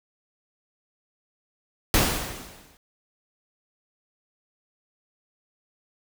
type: noise with exponential decay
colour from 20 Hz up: pink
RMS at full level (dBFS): -18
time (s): 1.94-2.77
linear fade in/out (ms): 1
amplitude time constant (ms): 180
effects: none